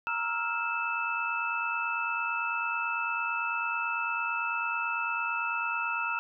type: tone cluster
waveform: sine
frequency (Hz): 932 / 1315 / 1404 / 2631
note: A#5 / E6 / F6 / E7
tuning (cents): -1 / -5 / +9 / -4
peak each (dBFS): -35 / -35 / -33 / -33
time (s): 0.07-6.19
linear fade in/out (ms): 0
effects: none